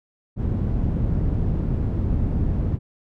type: low-pass noise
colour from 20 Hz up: white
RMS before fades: -22 dBFS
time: 0.36-2.79 s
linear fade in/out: 50 ms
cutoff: 130 Hz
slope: 12 dB/octave
effects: none